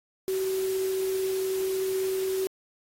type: tone in noise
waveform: sine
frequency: 380 Hz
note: F#4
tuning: 46 cents sharp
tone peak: -25 dBFS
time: 0.28-2.47 s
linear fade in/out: 0 ms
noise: white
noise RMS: -40 dBFS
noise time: 0.28-2.47 s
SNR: +12 dB
effects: AAC 48 kbps